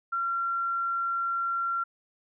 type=tone; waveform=sine; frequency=1370 Hz; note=F6; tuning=34 cents flat; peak=-26 dBFS; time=0.12-1.84 s; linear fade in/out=10 ms; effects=none